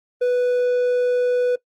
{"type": "tone", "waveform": "triangle", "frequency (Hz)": 493.9, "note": "B4", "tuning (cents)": 0, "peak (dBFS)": -14, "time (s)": [0.21, 1.56], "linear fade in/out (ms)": 10, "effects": ["noise-tail reverb RT60 0.1 s tail -20 dB re dry", "Opus 24 kbps"]}